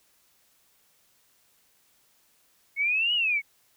sine exponential two-way sweep, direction up then down, 2180 to 2960 to 2180 Hz, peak -22 dBFS, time 2.76-3.42 s, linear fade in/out 50 ms, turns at 3.14 s, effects white hiss -65 dBFS RMS until 3.76 s

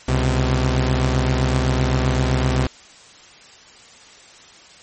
sawtooth tone pair together, 67.8 / 127.84 Hz, C#2 / C3, -38 / -40 cents, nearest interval major seventh, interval 1098 cents, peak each -15 dBFS, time 0.08-2.67 s, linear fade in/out 5 ms, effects white hiss -45 dBFS RMS until 4.82 s + MP3 32 kbps

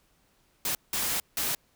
white noise bursts at uneven times, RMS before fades -29 dBFS, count 3, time 0.65-0.75 / 0.93-1.2 / 1.37-1.55 s, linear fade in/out 2 ms, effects pink hiss -67 dBFS RMS until 1.75 s

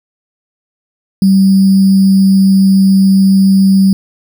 sine tone with sample-and-hold, 192.9 Hz, G3, 28 cents flat, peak -4 dBFS, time 1.22-3.93 s, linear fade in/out 2 ms, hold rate 4900 Hz, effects none

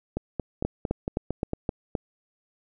two click trains, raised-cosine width 2 ms, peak -12 / -14 dBFS, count 6 / 7, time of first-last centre 0.65-1.952 / 0.17-1.534 s, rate 3.84 / 4.4 Hz, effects none

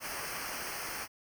pink noise with comb filter, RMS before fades -39 dBFS, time 0-1.08 s, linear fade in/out 50 ms, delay 0.27 ms, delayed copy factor -0.85, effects none

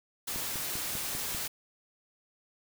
white noise, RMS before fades -35 dBFS, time 0.27-1.48 s, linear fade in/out 10 ms
click train, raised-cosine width 3 ms, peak -28 dBFS, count 6, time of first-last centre 0.36-1.348 s, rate 5.06 Hz
effects none

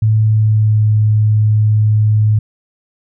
sine tone with pitch glide, 109 to 107.19 Hz, A2 to A2, -16 to -45 cents, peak -8 dBFS, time 0.02-2.39 s, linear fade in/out 5 ms, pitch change -29 cents, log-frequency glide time 0.18-0.85 s, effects none

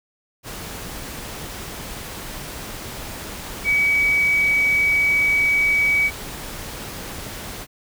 sine tone in noise, 2272 Hz, C#7, 42 cents sharp, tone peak -15 dBFS, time 3.64-6.11 s, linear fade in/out 50 ms, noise pink, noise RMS -33 dBFS, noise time 0.43-7.67 s, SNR +15 dB, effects none

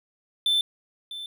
triangle tone with echo, 3536 Hz, A7, 8 cents sharp, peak -18 dBFS, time 0.46-0.61 s, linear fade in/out 2 ms, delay 650 ms, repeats 1, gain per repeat -14 dB, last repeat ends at 1.26 s, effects none

